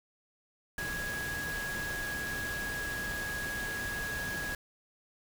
sine tone in noise, 1658 Hz, G#6, 3 cents flat, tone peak -35 dBFS, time 0.78-4.55 s, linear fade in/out 2 ms, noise pink, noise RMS -40 dBFS, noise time 0.78-4.55 s, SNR +2 dB, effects none

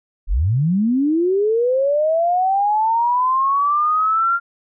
sine linear sweep, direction up, 30.8 to 1396.9 Hz, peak -14 dBFS, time 0.27-4.4 s, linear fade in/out 50 ms, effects none

